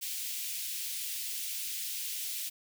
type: high-pass noise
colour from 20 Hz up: white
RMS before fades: -37 dBFS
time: 0.01-2.5 s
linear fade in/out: 20 ms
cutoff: 2400 Hz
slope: 24 dB/octave
effects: none